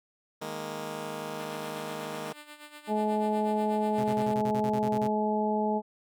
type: chord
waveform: 10% pulse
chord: D# suspended fourth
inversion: none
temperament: just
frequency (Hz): 155.56 / 207.4 / 233.3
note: D#3 / G#3 / A#3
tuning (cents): 0 / -2 / +2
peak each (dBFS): -32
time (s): 0.41-2.33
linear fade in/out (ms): 10
type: tone with tremolo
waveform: 5% pulse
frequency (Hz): 297.6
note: D4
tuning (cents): +23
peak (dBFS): -32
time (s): 1.39-4.34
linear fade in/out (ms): 5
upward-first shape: sine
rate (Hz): 8.2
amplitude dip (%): 70
type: harmonic tone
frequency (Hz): 213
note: G#3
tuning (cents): +44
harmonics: 1 / 2 / 3 / 4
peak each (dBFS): -29 / -31 / -33 / -30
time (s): 2.87-5.82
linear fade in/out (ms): 50
type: tone bursts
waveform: sawtooth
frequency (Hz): 130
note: C3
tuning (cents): -11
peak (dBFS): -30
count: 12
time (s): 3.98-5.074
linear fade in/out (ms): 5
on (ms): 60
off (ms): 34
effects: none